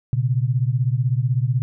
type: beating tone pair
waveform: sine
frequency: 120 / 136 Hz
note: B2 / C#3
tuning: -49 / -33 cents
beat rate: 16 Hz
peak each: -19 / -21 dBFS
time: 0.13-1.62 s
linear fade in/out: 0 ms
effects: none